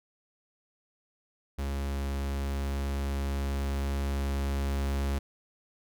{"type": "tone with level ramp", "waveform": "45% pulse", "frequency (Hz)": 69.3, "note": "C#2", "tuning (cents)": 0, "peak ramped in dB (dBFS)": [-30, -27], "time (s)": [1.58, 5.19], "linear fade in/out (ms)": 10, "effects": []}